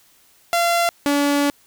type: tone pair in turn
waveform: sawtooth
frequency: 686 / 286.2 Hz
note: F5 / D4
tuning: -31 / -45 cents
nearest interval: octave + minor third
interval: 1514 cents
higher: first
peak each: -12 dBFS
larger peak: neither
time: 0.53-0.89 / 1.06-1.5 s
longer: second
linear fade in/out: 0 ms
effects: white hiss -55 dBFS RMS until 1.66 s